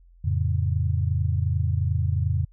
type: chord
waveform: sine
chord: F augmented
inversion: none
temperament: equal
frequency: 87.31 / 110 / 138.59 Hz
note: F2 / A2 / C#3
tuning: 0 / 0 / 0 cents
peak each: -23 / -26 / -27 dBFS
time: 0.24-2.45 s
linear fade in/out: 10 ms
effects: added 43 Hz sine -50 dBFS peak until 2.52 s